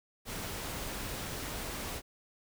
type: noise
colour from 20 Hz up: pink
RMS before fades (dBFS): -39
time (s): 0.25-2.02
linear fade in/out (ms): 50
effects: none